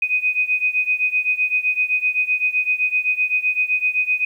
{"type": "beating tone pair", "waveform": "sine", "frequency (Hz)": [2496, 2503.8], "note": ["D#7", "D#7"], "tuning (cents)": [5, 10], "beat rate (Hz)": 7.8, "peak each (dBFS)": [-19, -21], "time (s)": [0.02, 4.25], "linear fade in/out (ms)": 5, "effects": ["9-bit"]}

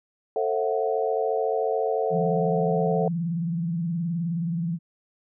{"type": "chord", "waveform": "sine", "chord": "F# half-diminished seventh", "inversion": "first", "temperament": "just", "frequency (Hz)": [444, 532.8, 666, 740], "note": ["A4", "C5", "E5", "F#5"], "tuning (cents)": [16, 31, 18, 0], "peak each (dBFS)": [-25, -29, -29, -29], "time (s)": [0.36, 3.08], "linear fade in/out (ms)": 2}
{"type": "tone with vibrato", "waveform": "sine", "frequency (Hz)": 168.7, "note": "E3", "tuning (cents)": 40, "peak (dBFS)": -24, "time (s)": [2.1, 4.79], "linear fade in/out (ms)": 50, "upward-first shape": "sine", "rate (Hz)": 19, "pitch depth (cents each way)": 94}
{"effects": []}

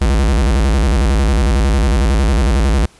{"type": "tone with vibrato", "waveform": "square", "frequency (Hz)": 60.2, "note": "B1", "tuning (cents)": -44, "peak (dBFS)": -11, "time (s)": [0.01, 2.86], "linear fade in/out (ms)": 5, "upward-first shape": "square", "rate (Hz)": 11, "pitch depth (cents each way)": 240, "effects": ["pink hiss -47 dBFS RMS until 2.99 s", "resampled to 24000 Hz"]}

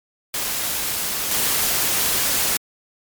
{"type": "noise with level steps", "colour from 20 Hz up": "white", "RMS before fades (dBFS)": [-24, -20], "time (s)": [0.34, 2.57], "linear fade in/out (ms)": 2, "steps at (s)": 1.31, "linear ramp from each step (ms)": 2, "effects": ["MP3 96 kbps"]}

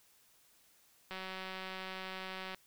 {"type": "click train", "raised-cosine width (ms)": 0.3, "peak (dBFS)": -27, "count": 271, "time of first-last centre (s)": [1.11, 2.546], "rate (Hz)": 188, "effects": ["white hiss -67 dBFS RMS until 2.66 s"]}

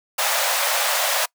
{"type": "high-pass noise", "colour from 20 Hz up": "pink", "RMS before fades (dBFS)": -21, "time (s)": [0.18, 1.26], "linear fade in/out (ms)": 10, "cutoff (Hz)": 530, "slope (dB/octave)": 96, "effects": ["noise-tail reverb RT60 0.1 s tail -24 dB re dry"]}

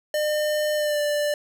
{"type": "tone with pitch glide", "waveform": "square", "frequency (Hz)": [604, 589.9], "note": ["D5", "D5"], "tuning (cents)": [48, 8], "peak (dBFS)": -22, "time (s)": [0.14, 1.34], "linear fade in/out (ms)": 2, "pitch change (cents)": -40, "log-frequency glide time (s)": [0.75, 1], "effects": []}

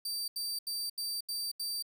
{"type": "tone bursts", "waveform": "sawtooth", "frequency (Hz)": 4654, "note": "D8", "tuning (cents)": -17, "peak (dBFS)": -31, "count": 6, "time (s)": [0.05, 1.825], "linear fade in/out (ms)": 5, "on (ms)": 230, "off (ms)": 79, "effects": []}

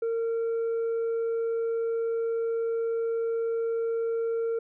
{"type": "tone with tanh clipping", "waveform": "triangle", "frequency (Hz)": 458.2, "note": "A#4", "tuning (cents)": -30, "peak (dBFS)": -26, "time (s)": [0.02, 4.59], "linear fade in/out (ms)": 5, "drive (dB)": 7, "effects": []}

